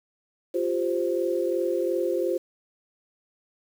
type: chord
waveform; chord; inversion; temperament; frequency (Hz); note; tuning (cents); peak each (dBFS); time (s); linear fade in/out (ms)
sine; F suspended second; none; equal; 349.2 / 392 / 523.3; F4 / G4 / C5; 0 / 0 / 0; -26 / -29 / -27; 0.54-2.38; 10
effects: 8-bit